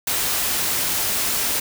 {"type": "noise", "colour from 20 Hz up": "white", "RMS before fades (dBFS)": -22, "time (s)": [0.07, 1.6], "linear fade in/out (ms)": 5, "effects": []}